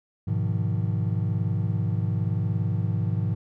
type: chord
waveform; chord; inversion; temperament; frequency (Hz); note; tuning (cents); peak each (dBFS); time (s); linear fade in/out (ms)
triangle; F half-diminished seventh; first; just; 104.77 / 125.72 / 157.15 / 174.61; Ab2 / Cb3 / Eb3 / F3; +16 / +31 / +18 / 0; -23 / -28 / -29 / -29; 0.27-3.35; 10
effects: none